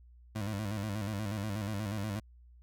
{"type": "tone with vibrato", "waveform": "25% pulse", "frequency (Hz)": 103.83, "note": "G#2", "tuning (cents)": 0, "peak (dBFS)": -30, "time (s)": [0.35, 2.2], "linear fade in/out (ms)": 10, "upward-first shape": "square", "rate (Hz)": 8.3, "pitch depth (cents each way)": 81, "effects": ["added 60 Hz sine -54 dBFS peak until 2.62 s"]}